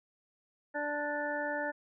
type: harmonic tone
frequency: 293.7 Hz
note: D4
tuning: in tune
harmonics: 1 / 2 / 3 / 5 / 6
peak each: -41 / -36 / -39 / -40 / -38 dBFS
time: 0.74-1.72 s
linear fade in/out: 20 ms
effects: none